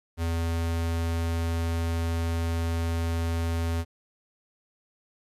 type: tone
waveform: square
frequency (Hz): 83.3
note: E2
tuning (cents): +19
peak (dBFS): -26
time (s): 0.17-3.85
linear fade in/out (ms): 50
effects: resampled to 32000 Hz + 10-bit